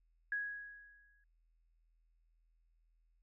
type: tone with exponential decay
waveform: sine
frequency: 1661.2 Hz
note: G#6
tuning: in tune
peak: -33 dBFS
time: 0.32-1.24 s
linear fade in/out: 2 ms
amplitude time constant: 200 ms
effects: added 41 Hz sine -70 dBFS peak until 3.22 s